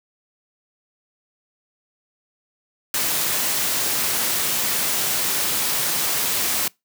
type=noise; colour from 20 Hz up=white; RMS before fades=-22 dBFS; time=2.94-6.68 s; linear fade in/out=2 ms; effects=noise-tail reverb RT60 0.2 s tail -25 dB re dry + high-pass 100 Hz 12 dB/octave